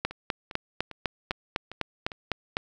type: two click trains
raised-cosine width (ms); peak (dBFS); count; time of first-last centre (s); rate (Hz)
0.3; -23 / -10; 6 / 11; 0.11-2.118 / 0.05-2.569; 2.49 / 3.97
effects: none